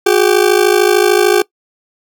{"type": "ring-modulated tone", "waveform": "40% pulse", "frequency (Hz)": 388.6, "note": "G4", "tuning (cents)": -15, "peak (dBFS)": -4, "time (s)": [0.06, 1.42], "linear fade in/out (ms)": 5, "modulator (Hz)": 26.7, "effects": ["noise-tail reverb RT60 0.1 s tail -22 dB re dry"]}